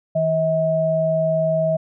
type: tone pair together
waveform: sine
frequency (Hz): 160.25 / 641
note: E3 / E5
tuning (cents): -49 / -49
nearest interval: 2 octaves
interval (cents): 2400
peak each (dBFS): -23 / -17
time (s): 0.15-1.77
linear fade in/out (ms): 10
effects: none